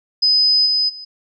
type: tone with level steps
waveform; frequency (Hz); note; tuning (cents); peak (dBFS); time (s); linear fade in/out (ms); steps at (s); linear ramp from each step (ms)
sine; 5020; D#8; +15; -11 / -14 / -31; 0.22-1.05; 10; 0.65 / 0.88; 20
effects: none